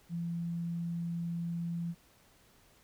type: tone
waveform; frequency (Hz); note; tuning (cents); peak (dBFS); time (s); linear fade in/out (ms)
sine; 169.8; F3; -48; -33; 0.09-1.95; 50
effects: pink hiss -64 dBFS RMS until 2.83 s